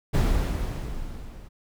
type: noise with level ramp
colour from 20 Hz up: brown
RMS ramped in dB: -18 to -43 dBFS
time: 0.13-1.49 s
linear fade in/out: 20 ms
effects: none